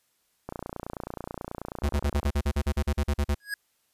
click train, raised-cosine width 1 ms, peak -20 dBFS, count 53, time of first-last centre 0.49-2.265 s, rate 29.3 Hz
square tone bursts, 72.3 Hz, D2, 27 cents flat, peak -23 dBFS, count 15, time 1.83-3.348 s, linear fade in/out 10 ms, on 62 ms, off 42 ms
square tone with exponential growth, 1659 Hz, G#6, 2 cents flat, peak -26 dBFS, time 3.4-3.54 s, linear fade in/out 2 ms, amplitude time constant 30 ms
effects white hiss -71 dBFS RMS until 3.93 s + resampled to 32000 Hz

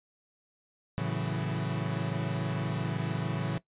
40% pulse chord, F# minor seventh, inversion first, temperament equal with one note detuned, 111.41 / 138.59 / 164.81 / 185 Hz, A2 / C#3 / E3 / F#3, +22 / 0 / 0 / 0 cents, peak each -35 / -33 / -34 / -37 dBFS, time 0.98-3.58 s, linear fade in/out 0 ms, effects noise-tail reverb RT60 0.1 s tail -18 dB re dry + resampled to 8000 Hz

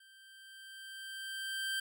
25% pulse tone with level ramp, 1568 Hz, G6, in tune, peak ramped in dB -55 to -29 dBFS, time 0-1.8 s, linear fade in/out 5 ms, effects none

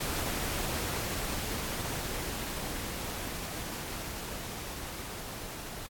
pink noise with level ramp, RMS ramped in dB -33 to -42 dBFS, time 0-5.87 s, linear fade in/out 10 ms, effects AAC 64 kbps

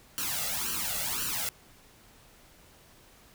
white noise with flanger, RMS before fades -32 dBFS, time 0.18-1.49 s, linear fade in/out 0 ms, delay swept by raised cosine 0.68 to 1.5 ms, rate 1.9 Hz, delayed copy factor +0.95, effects pink hiss -57 dBFS RMS until 3.34 s

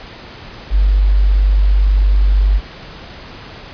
sine tone, 49 Hz, G1, in tune, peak -8 dBFS, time 0.7-2.61 s, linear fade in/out 50 ms, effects pink hiss -34 dBFS RMS until 3.73 s + resampled to 11025 Hz

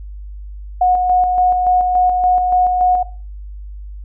sine tone with tremolo, 728 Hz, F#5, 28 cents flat, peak -9 dBFS, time 0.81-3.03 s, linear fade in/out 5 ms, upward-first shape square, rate 3.5 Hz, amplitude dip 35%, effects noise-tail reverb RT60 0.4 s tail -17 dB re dry + added 50 Hz sine -28 dBFS peak until 4.04 s

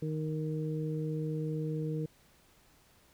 harmonic tone, 155.56 Hz, D#3, in tune, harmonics 1 / 2 / 3, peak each -33 / -39 / -39 dBFS, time 0.02-2.06 s, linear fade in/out 5 ms, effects pink hiss -64 dBFS RMS until 3.13 s

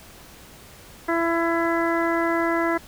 harmonic tone, 334.6 Hz, E4, 26 cents sharp, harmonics 1 / 2 / 3 / 4 / 5 / 6, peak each -23 / -26 / -28 / -29 / -30 / -31 dBFS, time 1.08-2.78 s, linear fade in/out 10 ms, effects pink hiss -46 dBFS RMS until 2.87 s

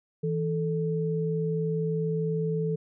sine tone pair together, 162.1 / 438.4 Hz, E3 / A4, -29 / -6 cents, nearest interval octave + perfect fourth, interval 1723 cents, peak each -27 / -29 dBFS, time 0.23-2.76 s, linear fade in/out 10 ms, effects none

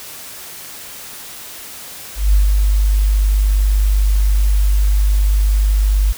sine tone with ADSR envelope, 50.2 Hz, G1, 42 cents sharp, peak -7 dBFS, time 2.15-6.13 s, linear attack 180 ms, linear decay 140 ms, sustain -3 dB, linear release 17 ms, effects white hiss -33 dBFS RMS until 6.17 s

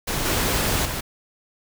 pink noise with level steps, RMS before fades -25 / -22 / -28 dBFS, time 0.07-1.01 s, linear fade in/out 10 ms, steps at 0.25 / 0.85 s, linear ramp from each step 5 ms, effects none

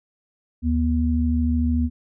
sine tone pair together, 76.1 / 241.6 Hz, D#2 / B3, -38 / -38 cents, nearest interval octave + minor sixth, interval 2000 cents, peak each -20 / -21 dBFS, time 0.62-1.9 s, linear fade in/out 50 ms, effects none

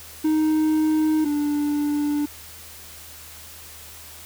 triangle tone pair in turn, 311.1 / 293.6 Hz, D#4 / D4, 0 / 0 cents, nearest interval minor second, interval 100 cents, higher first, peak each -15 / -18 dBFS, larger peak first, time 0.24-1.25 / 1.25-2.26 s, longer neither, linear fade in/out 10 ms, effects added 79 Hz sine -49 dBFS peak until 4.25 s + white hiss -42 dBFS RMS until 4.25 s

